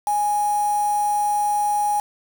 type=tone with quantisation; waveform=sine; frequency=830 Hz; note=G#5; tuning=1 cent flat; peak=-18 dBFS; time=0.07-2 s; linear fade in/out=2 ms; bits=5; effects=none